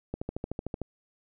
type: click train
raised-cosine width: 2 ms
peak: -19 dBFS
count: 10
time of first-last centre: 0.14-0.817 s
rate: 13.3 Hz
effects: none